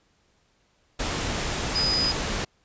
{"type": "tone in noise", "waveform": "sine", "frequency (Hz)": 4978, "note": "D#8", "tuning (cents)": 0, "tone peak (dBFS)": -22, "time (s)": [1.75, 2.12], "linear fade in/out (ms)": 10, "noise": "pink", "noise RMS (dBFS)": -28, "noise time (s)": [0.99, 2.45], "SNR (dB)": 3, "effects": ["pink hiss -66 dBFS RMS until 2.64 s", "resampled to 16000 Hz"]}